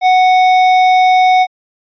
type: tone with tanh clipping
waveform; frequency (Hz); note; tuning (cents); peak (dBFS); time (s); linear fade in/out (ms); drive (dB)
triangle; 740; F#5; 0; -8; 0.01-1.47; 50; 17
effects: resampled to 11025 Hz